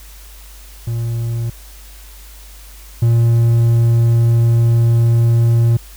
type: tone pair in turn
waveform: triangle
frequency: 116.54 / 116.54 Hz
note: A#2 / A#2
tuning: 0 / 0 cents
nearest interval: unison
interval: 0 cents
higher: neither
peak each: -15 / -7 dBFS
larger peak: second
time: 0.87-1.5 / 3.02-5.77 s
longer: second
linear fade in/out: 5 ms
effects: added 50 Hz sine -36 dBFS peak until 5.96 s + white hiss -42 dBFS RMS until 5.96 s